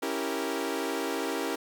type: chord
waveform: sawtooth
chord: C# diminished seventh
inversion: none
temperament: equal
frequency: 277.2 / 329.6 / 392 / 466.2 Hz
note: C#4 / E4 / G4 / Bb4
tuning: 0 / 0 / 0 / 0 cents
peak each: -31 dBFS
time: 0.02-1.56 s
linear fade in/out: 10 ms
effects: 10-bit